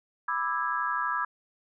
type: chord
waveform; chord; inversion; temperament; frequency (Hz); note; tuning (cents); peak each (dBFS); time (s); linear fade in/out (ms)
sine; E dominant seventh; second; just; 988.9 / 1186.7 / 1318.5 / 1648.1; B5 / D6 / E6 / G#6; +2 / +18 / 0 / -14; -32; 0.28-1.25; 5
effects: none